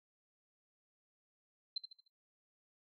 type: tone with echo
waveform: sine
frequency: 4100 Hz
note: C8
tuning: 36 cents flat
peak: -34 dBFS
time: 1.76-1.78 s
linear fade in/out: 5 ms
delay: 75 ms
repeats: 4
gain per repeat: -8 dB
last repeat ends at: 2.08 s
effects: noise-tail reverb RT60 0.3 s tail -24 dB re dry